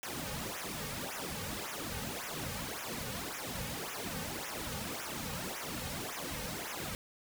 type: noise with flanger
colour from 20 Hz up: pink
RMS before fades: -40 dBFS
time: 0.03-6.95 s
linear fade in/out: 0 ms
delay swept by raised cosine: 0.22 to 3.02 ms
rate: 1.8 Hz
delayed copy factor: -0.95
effects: none